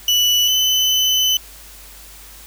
35% pulse tone pair in turn, 2960 / 3022 Hz, F#7 / F#7, 0 / +36 cents, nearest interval unison, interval 36 cents, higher second, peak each -11 / -12 dBFS, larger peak first, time 0.08-0.48 / 0.48-1.37 s, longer second, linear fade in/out 2 ms, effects added 50 Hz sine -43 dBFS peak until 2.46 s + white hiss -41 dBFS RMS until 2.46 s

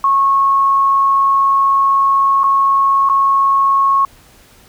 sine tone with dropouts, 1096 Hz, C#6, 20 cents flat, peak -9 dBFS, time 0.04-4.05 s, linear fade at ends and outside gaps 2 ms, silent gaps 2.434-2.44 / 3.09-3.097 s, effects pink hiss -46 dBFS RMS until 4.68 s

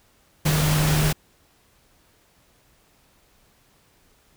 sine tone in noise, 152.4 Hz, D#3, 36 cents flat, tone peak -19 dBFS, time 0.45-1.13 s, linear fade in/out 10 ms, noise pink, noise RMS -24 dBFS, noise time 0.45-1.13 s, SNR +2 dB, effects pink hiss -60 dBFS RMS until 4.36 s

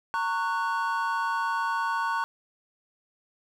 triangle chord, F# major, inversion first, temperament equal with one note detuned, 917.4 / 1108.7 / 1480 Hz, A#5 / C#6 / F#6, -28 / 0 / 0 cents, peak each -27 / -28 / -29 dBFS, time 0.14-2.24 s, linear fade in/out 0 ms, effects none

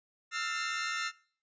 sawtooth chord, F major seventh, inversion third, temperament equal with one note detuned, 1318.5 / 1396.9 / 1799.1 / 2093 Hz, E6 / F6 / A6 / C7, 0 / 0 / +38 / 0 cents, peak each -34 / -35 / -34 / -36 dBFS, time 0.31-1.12 s, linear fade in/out 50 ms, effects noise-tail reverb RT60 0.5 s tail -22 dB re dry + resampled to 16000 Hz

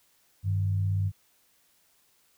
sine tone pair together, 98.22 / 155.56 Hz, G2 / D#3, +4 / 0 cents, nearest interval minor sixth, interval 796 cents, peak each -24 / -36 dBFS, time 0.43-1.12 s, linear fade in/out 50 ms, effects white hiss -66 dBFS RMS until 2.37 s

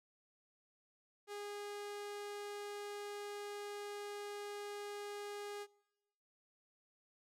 sawtooth tone, 410.3 Hz, G#4, 21 cents flat, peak -40 dBFS, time 1.27-5.67 s, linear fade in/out 50 ms, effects noise-tail reverb RT60 1.0 s tail -24 dB re dry + low-pass 12000 Hz 12 dB/octave

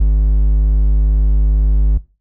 triangle tone, 51.1 Hz, G#1, 27 cents flat, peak -6 dBFS, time 0-1.98 s, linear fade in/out 10 ms, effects noise-tail reverb RT60 0.3 s tail -19 dB re dry

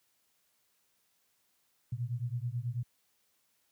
sine beating tone pair, 116.8 / 126 Hz, A#2 / B2, +4 / +35 cents, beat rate 9.2 Hz, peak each -35 / -36 dBFS, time 1.92-2.83 s, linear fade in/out 5 ms, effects white hiss -74 dBFS RMS until 3.71 s + high-pass 60 Hz 12 dB/octave

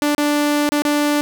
sawtooth tone with dropouts, 293.7 Hz, D4, in tune, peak -11 dBFS, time 0.02-1.21 s, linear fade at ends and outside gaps 0 ms, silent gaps 0.148-0.181 / 0.691-0.72 / 0.821-0.851 s, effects none

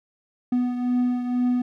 triangle beating tone pair, 246.9 / 249 Hz, B3 / B3, 0 / +14 cents, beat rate 2.1 Hz, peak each -19 / -27 dBFS, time 0.52-1.62 s, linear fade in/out 5 ms, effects none

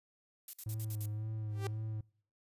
violet noise bursts, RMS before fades -43 dBFS, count 6, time 0.48-1.058 s, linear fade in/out 2 ms, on 53 ms, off 52 ms
triangle tone with vibrato, 107.6 Hz, A2, 38 cents flat, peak -34 dBFS, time 0.66-2.01 s, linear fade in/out 5 ms, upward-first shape sine, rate 1.9 Hz, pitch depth 36 cents each way
sawtooth tone with exponential growth, 391.6 Hz, G4, 2 cents flat, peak -31 dBFS, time 1.49-1.67 s, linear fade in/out 1 ms, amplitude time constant 37 ms
effects noise-tail reverb RT60 0.6 s tail -26 dB re dry + resampled to 32000 Hz

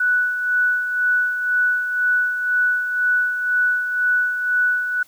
sine tone with tremolo, 1480 Hz, F#6, in tune, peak -14 dBFS, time 0-5.03 s, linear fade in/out 5 ms, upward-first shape sine, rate 2 Hz, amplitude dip 55%, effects white hiss -53 dBFS RMS until 5.07 s

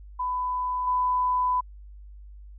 sine tone with level steps, 1000 Hz, B5, 21 cents sharp, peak -25 / -21 dBFS, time 0.19-1.61 s, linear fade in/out 10 ms, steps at 0.87 s, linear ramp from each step 5 ms, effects added 50 Hz sine -42 dBFS peak until 2.58 s

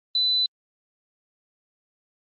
sine tone, 4000 Hz, B7, 21 cents sharp, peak -19 dBFS, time 0.15-0.46 s, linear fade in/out 2 ms, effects Opus 24 kbps

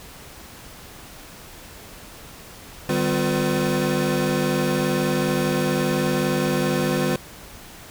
square tone cluster, 151.1 / 196.1 / 255.3 / 355.3 / 506 Hz, D3 / G3 / C4 / F4 / B4, +50 / +1 / -42 / +30 / +42 cents, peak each -27 dBFS, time 2.89-7.16 s, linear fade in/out 2 ms, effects pink hiss -42 dBFS RMS until 7.9 s

